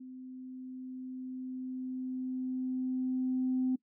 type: tone with level ramp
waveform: sine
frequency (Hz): 256.9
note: C4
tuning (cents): -32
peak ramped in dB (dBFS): -44 to -26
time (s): 0-3.76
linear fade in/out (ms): 10
effects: noise-tail reverb RT60 0.1 s tail -21 dB re dry + tanh soft clip ceiling -22 dBFS